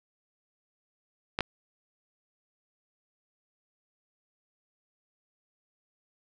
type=clicks; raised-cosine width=0.3 ms; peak=-12 dBFS; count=2; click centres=1.389 / 1.407 s; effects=none